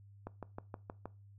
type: click train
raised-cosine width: 1 ms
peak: -28 dBFS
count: 6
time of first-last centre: 0.27-1.056 s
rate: 6.36 Hz
effects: noise-tail reverb RT60 0.3 s tail -20 dB re dry + added 100 Hz sine -55 dBFS peak until 1.38 s